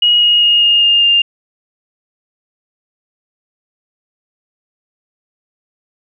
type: tone with pitch steps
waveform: sine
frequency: 2894 / 2876 / 2857 / 2839 / 2821 / 2804 Hz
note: F#7 / F#7 / F7 / F7 / F7 / F7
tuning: -39 / -50 / +39 / +28 / +17 / +6 cents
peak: -7 dBFS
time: 0.02-1.22 s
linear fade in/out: 5 ms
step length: 200 ms
effects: none